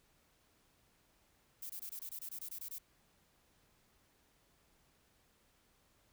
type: noise bursts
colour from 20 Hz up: violet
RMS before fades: -45 dBFS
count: 12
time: 1.62-2.785 s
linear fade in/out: 5 ms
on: 76 ms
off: 23 ms
effects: pink hiss -72 dBFS RMS until 6.12 s